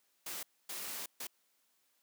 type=noise bursts at uneven times; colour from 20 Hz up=white; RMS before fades=-42 dBFS; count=3; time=0.26-0.43 / 0.69-1.06 / 1.2-1.27 s; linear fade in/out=5 ms; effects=white hiss -75 dBFS RMS until 2.02 s + high-pass 200 Hz 12 dB/octave